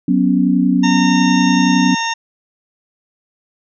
sine chord, F# suspended fourth, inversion none, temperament just, 185 / 246.7 / 277.5 Hz, F#3 / B3 / C#4, 0 / -2 / +2 cents, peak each -15 dBFS, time 0.08-1.95 s, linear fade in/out 5 ms
harmonic tone, 916 Hz, A#5, 31 cents flat, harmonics 1 / 2 / 3 / 4 / 6 / 7, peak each -20 / -23 / -25 / -26 / -28 / -28 dBFS, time 0.83-2.14 s, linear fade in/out 10 ms
effects none

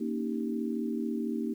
sine chord, Eb dominant seventh, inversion second, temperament equal, 233.1 / 277.2 / 311.1 / 392 Hz, Bb3 / Db4 / Eb4 / G4, 0 / 0 / 0 / 0 cents, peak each -32 / -38 / -35 / -38 dBFS, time 0-1.54 s, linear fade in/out 10 ms, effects 10-bit

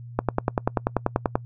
click train, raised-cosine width 1 ms, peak -6 dBFS, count 13, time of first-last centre 0.19-1.355 s, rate 10.3 Hz, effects noise-tail reverb RT60 0.1 s tail -25 dB re dry + added 119 Hz sine -37 dBFS peak until 1.45 s

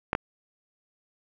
clicks, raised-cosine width 0.5 ms, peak -9 dBFS, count 2, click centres 0.131 / 0.151 s, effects none

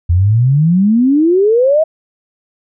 sine exponential sweep, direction up, 82.5 to 653 Hz, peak -7 dBFS, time 0.09-1.84 s, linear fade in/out 10 ms, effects none

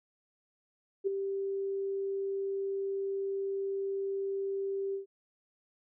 sine tone with ADSR envelope, 392 Hz, G4, in tune, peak -24 dBFS, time 1.04-5.06 s, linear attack 31 ms, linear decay 10 ms, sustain -7 dB, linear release 120 ms, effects none

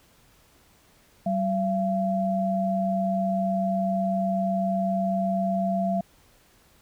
sine tone pair together, 191.1 / 681 Hz, G3 / F5, -44 / -44 cents, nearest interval octave + minor seventh, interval 2200 cents, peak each -25 / -25 dBFS, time 1.26-6.01 s, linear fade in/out 5 ms, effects pink hiss -59 dBFS RMS until 6.81 s

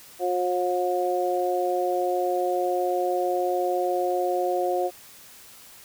harmonic tone, 179.7 Hz, F3, 50 cents sharp, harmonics 2 / 3 / 4, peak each -26 / -27 / -26 dBFS, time 0.19-4.91 s, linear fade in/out 50 ms, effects white hiss -48 dBFS RMS until 5.84 s

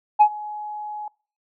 sine tone with ADSR envelope, 842 Hz, G#5, 24 cents sharp, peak -6 dBFS, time 0.19-1.08 s, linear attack 22 ms, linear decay 71 ms, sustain -23 dB, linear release 3 ms, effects noise-tail reverb RT60 0.4 s tail -25 dB re dry + tanh soft clip ceiling -6 dBFS

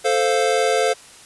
square chord, F major, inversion first, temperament equal, 440 / 523.3 / 698.5 Hz, A4 / C5 / F5, 0 / 0 / 0 cents, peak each -21 / -21 / -22 dBFS, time 0.04-0.94 s, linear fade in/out 20 ms, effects white hiss -44 dBFS RMS until 1.25 s + resampled to 24000 Hz

